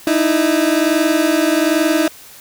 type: tone pair together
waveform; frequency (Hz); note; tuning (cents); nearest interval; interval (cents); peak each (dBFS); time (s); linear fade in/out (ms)
30% pulse; 305.6 / 326.8; D#4 / E4; -31 / -15; minor second; 116; -13; 0.07-2.08; 2
effects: white hiss -40 dBFS RMS until 2.4 s